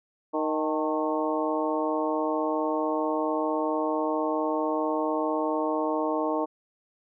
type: harmonic tone with a mistuned harmonic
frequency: 155.56 Hz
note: D#3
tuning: in tune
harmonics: 2 / 3 / 4 / 5 / 6 / 7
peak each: -29 / -31 / -30 / -36 / -32 / -34 dBFS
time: 0.33-6.46 s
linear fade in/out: 20 ms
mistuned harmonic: 6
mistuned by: -62 cents
effects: none